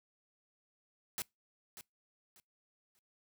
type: noise with echo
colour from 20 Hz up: white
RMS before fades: -38 dBFS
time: 1.18-1.22 s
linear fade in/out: 0 ms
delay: 590 ms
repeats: 3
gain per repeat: -12 dB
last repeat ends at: 2.99 s
effects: noise-tail reverb RT60 0.2 s tail -25 dB re dry